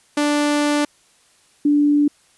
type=tone pair in turn; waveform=sawtooth / sine; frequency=293.7 / 292 Hz; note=D4 / D4; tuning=0 / -10 cents; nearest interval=unison; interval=10 cents; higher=first; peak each=-12 dBFS; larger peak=neither; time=0.17-0.85 / 1.65-2.08 s; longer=first; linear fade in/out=5 ms; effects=white hiss -56 dBFS RMS until 2.37 s + resampled to 24000 Hz